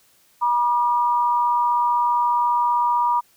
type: tone pair together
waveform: sine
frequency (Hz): 962.8 / 1198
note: B5 / D6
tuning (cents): -44 / +34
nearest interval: major third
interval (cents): 378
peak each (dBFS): -17 / -24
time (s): 0.41-3.21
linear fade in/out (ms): 20
effects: white hiss -58 dBFS RMS until 3.36 s